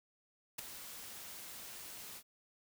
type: noise with ADSR envelope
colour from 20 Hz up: white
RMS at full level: -37 dBFS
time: 0.58-2.23 s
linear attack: 12 ms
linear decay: 3 ms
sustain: -12 dB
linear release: 62 ms
effects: none